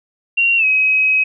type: tone with pitch glide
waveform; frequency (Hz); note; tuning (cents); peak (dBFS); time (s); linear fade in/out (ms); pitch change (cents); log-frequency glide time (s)
sine; 2755 to 2541; F7 to D#7; -24 to +36; -11; 0.37-1.24; 10; -140; 0.57-0.65
effects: none